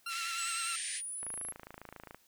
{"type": "tone with vibrato", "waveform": "20% pulse", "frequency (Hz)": 1358, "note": "F6", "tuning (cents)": -49, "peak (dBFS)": -32, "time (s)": [0.06, 0.76], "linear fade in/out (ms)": 5, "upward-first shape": "triangle", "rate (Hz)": 9.9, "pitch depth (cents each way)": 46}
{"type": "band-pass noise", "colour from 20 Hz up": "pink", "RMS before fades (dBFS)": -42, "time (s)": [0.08, 1.02], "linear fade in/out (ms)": 50, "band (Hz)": [1700, 9000], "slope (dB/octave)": 96}
{"type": "exponential sweep", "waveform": "sine", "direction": "up", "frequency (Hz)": [7830, 11175], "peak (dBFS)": -38, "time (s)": [0.38, 1.52], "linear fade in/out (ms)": 5}
{"type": "click train", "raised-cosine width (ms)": 0.5, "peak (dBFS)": -31, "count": 26, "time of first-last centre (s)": [1.23, 2.146], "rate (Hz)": 27.3}
{"effects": ["white hiss -67 dBFS RMS until 2.27 s"]}